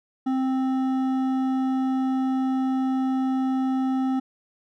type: tone with hard clipping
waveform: sine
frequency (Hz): 262.2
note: C4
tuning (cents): +4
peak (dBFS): -23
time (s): 0.26-4.2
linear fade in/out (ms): 10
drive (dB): 9
effects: none